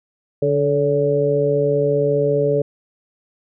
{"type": "harmonic tone with a mistuned harmonic", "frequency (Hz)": 144.8, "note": "D3", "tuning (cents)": -24, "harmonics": [1, 2, 3, 4], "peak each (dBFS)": [-22, -27, -17, -20], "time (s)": [0.42, 2.62], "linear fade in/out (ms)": 5, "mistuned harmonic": 4, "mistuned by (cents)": -30, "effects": []}